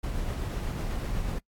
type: noise with tremolo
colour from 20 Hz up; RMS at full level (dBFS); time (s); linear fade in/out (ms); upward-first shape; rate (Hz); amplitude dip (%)
brown; -30; 0.03-1.39; 10; triangle; 8.1; 25
effects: noise-tail reverb RT60 0.1 s tail -23 dB re dry + AAC 64 kbps